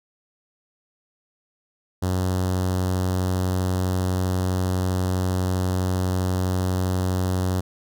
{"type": "tone with notch filter", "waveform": "sawtooth", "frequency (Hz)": 92.3, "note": "F#2", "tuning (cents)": -4, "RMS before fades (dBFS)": -23, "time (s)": [2.02, 7.61], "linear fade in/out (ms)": 10, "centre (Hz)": 2300, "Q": 0.96, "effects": []}